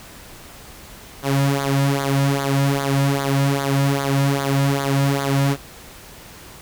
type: tone with flanger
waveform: sawtooth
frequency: 138.59 Hz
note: C#3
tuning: in tune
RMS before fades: -19 dBFS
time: 1.22-5.57 s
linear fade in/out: 50 ms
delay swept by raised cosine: 0.36 to 2.66 ms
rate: 2.5 Hz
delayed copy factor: -0.75
effects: pink hiss -41 dBFS RMS until 6.61 s